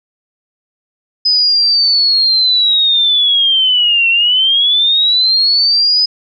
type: linear two-way sweep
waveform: sine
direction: down then up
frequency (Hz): 5040 to 2700 to 5040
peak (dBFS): -8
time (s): 1.25-6.06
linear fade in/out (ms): 10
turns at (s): 4.09
effects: none